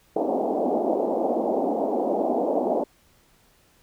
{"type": "band-pass noise", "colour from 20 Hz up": "white", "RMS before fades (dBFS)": -24, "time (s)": [0.16, 2.84], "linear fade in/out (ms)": 5, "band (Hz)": [220, 770], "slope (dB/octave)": 48, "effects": ["pink hiss -60 dBFS RMS until 3.82 s"]}